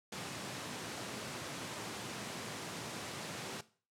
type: high-pass noise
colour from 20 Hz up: pink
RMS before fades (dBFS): -43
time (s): 0.12-3.61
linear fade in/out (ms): 5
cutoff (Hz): 120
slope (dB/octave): 24
effects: noise-tail reverb RT60 0.4 s tail -17 dB re dry + low-pass 9000 Hz 12 dB/octave